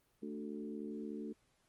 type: harmonic tone with a mistuned harmonic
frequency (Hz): 73.42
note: D2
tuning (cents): 0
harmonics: 3 / 4 / 5 / 6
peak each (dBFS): -44 / -46 / -48 / -50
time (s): 0.22-1.33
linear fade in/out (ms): 10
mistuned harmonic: 5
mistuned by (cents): +16
effects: pink hiss -75 dBFS RMS until 1.68 s + Opus 32 kbps